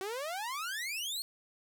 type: exponential sweep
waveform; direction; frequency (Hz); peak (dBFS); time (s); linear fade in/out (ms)
sawtooth; up; 370 to 4396; -32; 0.01-1.22; 0
effects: 12-bit

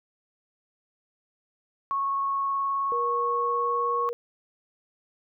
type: tone with vibrato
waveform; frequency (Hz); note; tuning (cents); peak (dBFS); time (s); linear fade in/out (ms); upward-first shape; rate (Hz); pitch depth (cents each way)
sine; 1101; C#6; -12; -24; 1.91-4.09; 0; sine; 19; 9
type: tone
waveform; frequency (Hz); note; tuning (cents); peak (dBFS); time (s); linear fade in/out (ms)
sine; 475.8; A#4; +35; -29; 2.92-4.13; 0
effects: none

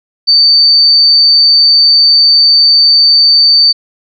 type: tone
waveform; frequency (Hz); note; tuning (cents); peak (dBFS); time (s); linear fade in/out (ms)
sine; 4576; D8; -46; -3; 0.27-3.73; 20
effects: none

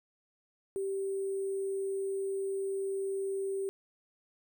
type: tone with sample-and-hold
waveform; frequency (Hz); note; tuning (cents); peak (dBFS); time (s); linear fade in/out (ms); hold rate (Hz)
sine; 389.7; G4; -10; -31; 0.76-3.69; 0; 8820
effects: none

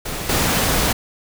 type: noise with level steps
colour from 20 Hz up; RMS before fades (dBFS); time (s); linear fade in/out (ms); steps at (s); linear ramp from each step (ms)
pink; -27 / -18; 0.05-0.93; 10; 0.29; 5
effects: none

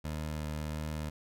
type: tone with vibrato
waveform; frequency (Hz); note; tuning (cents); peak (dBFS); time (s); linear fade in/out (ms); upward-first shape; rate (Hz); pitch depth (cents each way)
20% pulse; 76.6; D#2; -27; -30; 0.04-1.1; 10; sine; 1.5; 12
effects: none

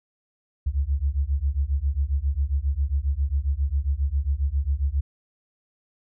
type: beating tone pair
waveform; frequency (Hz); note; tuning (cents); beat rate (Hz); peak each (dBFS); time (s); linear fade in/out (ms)
sine; 66.4 / 73.8; C2 / D2; +26 / +9; 7.4; -24; 0.66-5.01; 10
effects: none

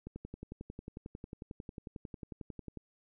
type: click train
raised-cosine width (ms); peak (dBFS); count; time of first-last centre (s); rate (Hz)
3; -30; 31; 0.07-2.773; 11.1
effects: none

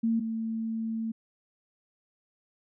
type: tone pair in turn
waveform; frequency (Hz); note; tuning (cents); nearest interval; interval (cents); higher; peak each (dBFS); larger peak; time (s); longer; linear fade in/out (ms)
sine; 227.3 / 224.3; A#3 / A3; -43 / +34; unison; 23; first; -23 / -29; first; 0.03-0.2 / 0.2-1.12; second; 10
effects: none

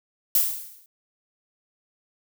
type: noise with exponential decay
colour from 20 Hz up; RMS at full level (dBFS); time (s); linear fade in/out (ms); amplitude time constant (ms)
violet; -17; 0.35-0.86; 2; 110
effects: none

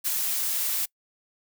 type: noise with ADSR envelope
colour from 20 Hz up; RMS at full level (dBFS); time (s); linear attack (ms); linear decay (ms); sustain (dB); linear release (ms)
blue; -24; 0.04-0.86; 30; 16; -3; 14
effects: noise-tail reverb RT60 0.1 s tail -25 dB re dry

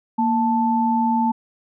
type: tone pair together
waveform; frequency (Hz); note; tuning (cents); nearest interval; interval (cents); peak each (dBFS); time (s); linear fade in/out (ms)
sine; 233.1 / 880; A#3 / A5; 0 / 0; octave + major seventh; 2300; -19; 0.18-1.32; 10
effects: none

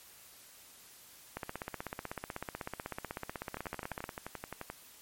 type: two click trains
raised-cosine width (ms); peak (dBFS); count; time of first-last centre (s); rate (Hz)
0.5; -22 / -24; 44 / 14; 1.37-4.041 / 3.57-4.7; 16.1 / 11.5
effects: white hiss -56 dBFS RMS until 5.01 s + MP3 64 kbps

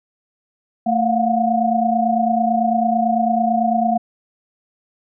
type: tone cluster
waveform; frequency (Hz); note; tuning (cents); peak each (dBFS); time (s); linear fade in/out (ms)
sine; 224.4 / 697 / 726; A3 / F5 / F#5; +34 / -4 / -33; -19; 0.86-3.98; 10
effects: none

